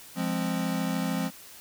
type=chord; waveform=square; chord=F minor; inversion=none; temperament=equal; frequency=174.61 / 207.7 / 261.6 Hz; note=F3 / Ab3 / C4; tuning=0 / 0 / 0 cents; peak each=-31 / -33 / -32 dBFS; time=0.15-1.31 s; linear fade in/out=50 ms; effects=white hiss -48 dBFS RMS until 1.6 s